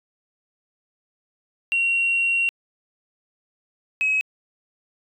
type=tone pair in turn; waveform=sine; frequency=2745 / 2554 Hz; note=F7 / D#7; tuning=-31 / +45 cents; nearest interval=minor second; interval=124 cents; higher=first; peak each=-17 dBFS; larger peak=neither; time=1.72-2.49 / 4.01-4.21 s; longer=first; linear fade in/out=0 ms; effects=tanh soft clip ceiling -14 dBFS